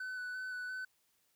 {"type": "tone with vibrato", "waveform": "triangle", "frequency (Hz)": 1500, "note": "F#6", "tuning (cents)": 23, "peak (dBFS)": -37, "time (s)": [0, 0.85], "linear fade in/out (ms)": 5, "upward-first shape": "square", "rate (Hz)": 2.9, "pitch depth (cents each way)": 14, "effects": ["white hiss -75 dBFS RMS until 1.35 s"]}